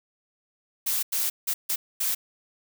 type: noise bursts at uneven times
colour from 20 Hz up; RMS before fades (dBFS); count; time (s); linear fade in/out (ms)
blue; -26; 5; 0.86-1.03 / 1.12-1.3 / 1.47-1.54 / 1.69-1.76 / 2-2.15; 10
effects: none